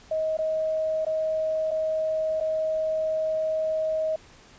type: tone with dropouts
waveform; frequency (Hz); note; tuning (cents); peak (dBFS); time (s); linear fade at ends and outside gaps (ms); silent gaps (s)
sine; 631; D#5; +24; -23; 0.11-4.16; 5; 0.371-0.387 / 1.05-1.065 / 1.709-1.713 / 2.402-2.408
effects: pink hiss -52 dBFS RMS until 4.58 s + resampled to 16000 Hz